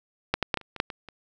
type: clicks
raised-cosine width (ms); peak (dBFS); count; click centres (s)
0.3; -6 / -8 / -7 / -13 / -30 / -22 / -6 / -20 / -26; 9; 0.34 / 0.427 / 0.542 / 0.573 / 0.613 / 0.763 / 0.801 / 0.902 / 1.087
effects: none